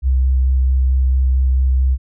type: tone with vibrato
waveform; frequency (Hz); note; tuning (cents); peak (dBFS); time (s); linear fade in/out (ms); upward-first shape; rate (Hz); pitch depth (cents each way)
sine; 65; C2; -11; -11; 0.02-1.98; 50; square; 4.5; 10
effects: none